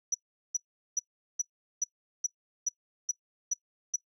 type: tone bursts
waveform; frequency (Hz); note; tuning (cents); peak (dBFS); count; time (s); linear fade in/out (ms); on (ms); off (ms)
sine; 5900; F#8; -6; -24; 10; 0.12-3.96; 5; 24; 400
effects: noise-tail reverb RT60 0.1 s tail -21 dB re dry + tanh soft clip ceiling -21 dBFS